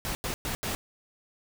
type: noise bursts at uneven times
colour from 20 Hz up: pink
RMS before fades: -32 dBFS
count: 4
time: 0.05-0.15 / 0.24-0.34 / 0.45-0.55 / 0.63-0.75 s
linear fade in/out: 0 ms
effects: none